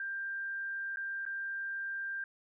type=tone with dropouts; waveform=sine; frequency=1587 Hz; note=G6; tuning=21 cents sharp; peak=-35 dBFS; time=0-2.24 s; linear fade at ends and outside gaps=2 ms; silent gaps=0.96-0.97 / 1.253-1.263 s; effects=none